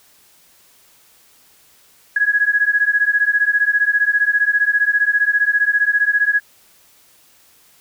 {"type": "beating tone pair", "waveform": "sine", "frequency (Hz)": [1661.2, 1676.2], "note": ["G#6", "G#6"], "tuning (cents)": [0, 16], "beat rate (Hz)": 15, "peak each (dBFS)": -16, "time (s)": [2.16, 6.4], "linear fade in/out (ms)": 5, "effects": ["white hiss -52 dBFS RMS until 7.8 s"]}